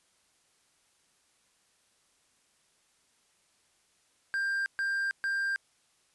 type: tone bursts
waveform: triangle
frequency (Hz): 1590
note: G6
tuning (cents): +24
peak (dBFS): -26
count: 3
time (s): 4.34-5.56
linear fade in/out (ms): 0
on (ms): 320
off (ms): 130
effects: white hiss -69 dBFS RMS until 6.14 s + resampled to 24000 Hz